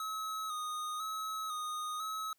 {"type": "tone with vibrato", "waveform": "square", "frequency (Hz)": 1261, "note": "D#6", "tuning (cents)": 23, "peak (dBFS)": -37, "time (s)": [0, 2.33], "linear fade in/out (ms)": 2, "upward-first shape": "square", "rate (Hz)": 1, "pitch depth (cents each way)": 33, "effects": ["white hiss -75 dBFS RMS until 2.38 s"]}